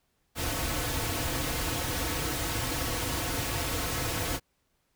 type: noise with comb filter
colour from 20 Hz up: pink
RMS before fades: -31 dBFS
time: 0.35-4.4 s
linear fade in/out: 50 ms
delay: 5 ms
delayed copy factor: -0.7
effects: pink hiss -74 dBFS RMS until 4.95 s